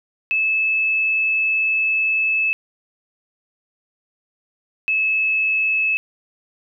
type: tone pair in turn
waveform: sine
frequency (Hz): 2609 / 2598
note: E7 / E7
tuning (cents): -18 / -26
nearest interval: unison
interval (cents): 8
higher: first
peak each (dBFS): -16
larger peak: neither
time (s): 0.31-2.53 / 4.88-5.97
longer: first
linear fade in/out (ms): 0
effects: none